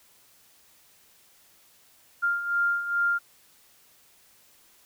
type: beating tone pair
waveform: sine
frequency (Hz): 1396.9 / 1399.3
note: F6 / F6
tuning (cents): 0 / +3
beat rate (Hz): 2.4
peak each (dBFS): -30 / -24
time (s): 2.22-3.19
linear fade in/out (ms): 20
effects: white hiss -59 dBFS RMS until 4.85 s